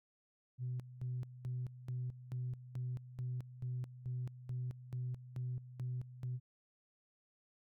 sine tone with tremolo, 125.2 Hz, B2, 24 cents sharp, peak -36 dBFS, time 0.58-6.4 s, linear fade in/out 50 ms, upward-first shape square, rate 2.3 Hz, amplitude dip 80%, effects tanh soft clip ceiling -33 dBFS

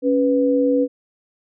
sine tone pair together, 277.2 / 493.9 Hz, C#4 / B4, 0 / 0 cents, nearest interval minor seventh, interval 1000 cents, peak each -17 dBFS, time 0.02-0.88 s, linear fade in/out 50 ms, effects none

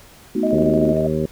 sine chord, B dominant seventh, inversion third, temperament equal, 220 / 246.9 / 311.1 / 370 Hz, A3 / B3 / D#4 / F#4, 0 / 0 / 0 / 0 cents, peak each -23 dBFS, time 0.35-0.93 s, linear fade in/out 5 ms
sine tone with tremolo, 628 Hz, D#5, 16 cents sharp, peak -18 dBFS, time 0.43-1.07 s, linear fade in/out 5 ms, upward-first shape square, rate 13 Hz, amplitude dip 35%
harmonic tone, 77.78 Hz, D#2, in tune, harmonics 1 / 2 / 3 / 4 / 5 / 6 / 7, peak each -31 / -23 / -24 / -30 / -23 / -31 / -27 dBFS, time 0.52-1.26 s, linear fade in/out 5 ms
effects pink hiss -46 dBFS RMS until 1.31 s

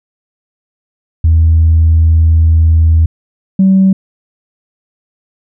sine tone pair in turn, 81 / 191.32 Hz, E2 / G3, -30 / -42 cents, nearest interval octave + minor third, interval 1488 cents, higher second, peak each -3 dBFS, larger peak neither, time 1.24-3.06 / 3.59-3.93 s, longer first, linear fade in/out 5 ms, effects tanh soft clip ceiling -1 dBFS

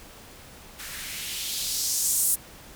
violet noise with band-pass filter sweep, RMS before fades -28 dBFS, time 0.78-2.36 s, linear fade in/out 20 ms, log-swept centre 1400 to 9800 Hz, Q 1.8, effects pink hiss -47 dBFS RMS until 2.75 s

